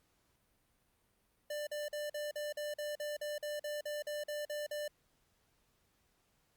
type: tone bursts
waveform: square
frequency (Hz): 593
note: D5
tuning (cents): +17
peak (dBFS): -38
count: 16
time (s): 1.5-4.88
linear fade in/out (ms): 5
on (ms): 170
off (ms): 44
effects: pink hiss -75 dBFS RMS until 6.56 s + Opus 48 kbps